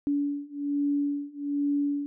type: beating tone pair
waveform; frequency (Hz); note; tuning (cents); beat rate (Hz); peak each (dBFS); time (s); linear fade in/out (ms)
sine; 285.8 / 287; D4 / D4; -47 / -40; 1.2; -29 / -28; 0.07-2.06; 0
effects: none